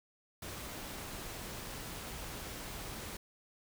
pink noise, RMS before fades -44 dBFS, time 0.42-3.17 s, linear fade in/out 5 ms, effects none

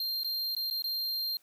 square tone with dropouts, 4186 Hz, C8, in tune, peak -31 dBFS, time 0-1.37 s, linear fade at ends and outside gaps 2 ms, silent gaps 0.234-0.245 / 0.55-0.565 / 0.701-0.709 / 0.822-0.841 s, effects white hiss -66 dBFS RMS until 1.42 s + high-pass 150 Hz 12 dB/octave

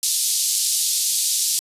white band-pass noise, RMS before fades -21 dBFS, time 0.03-1.59 s, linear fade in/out 0 ms, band 3900 to 11000 Hz, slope 24 dB/octave, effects resampled to 32000 Hz

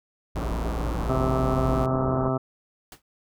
square tone, 57.1 Hz, A#1, 35 cents flat, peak -28 dBFS, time 0.35-1.86 s, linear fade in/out 5 ms
pink low-pass noise, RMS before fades -31 dBFS, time 0.36-2.29 s, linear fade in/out 5 ms, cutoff 1300 Hz, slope 48 dB/octave
harmonic tone, 130.6 Hz, C3, 3 cents flat, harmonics 1 / 2 / 3 / 4 / 5 / 6 / 7 / 8 / 9 / 10, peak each -27 / -28 / -30 / -37 / -29 / -37 / -39 / -41 / -36 / -34 dBFS, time 1.09-2.38 s, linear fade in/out 10 ms
pink noise with exponential decay, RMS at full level -38 dBFS, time 2.92-3.02 s, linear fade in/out 2 ms, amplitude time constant 21 ms
effects none

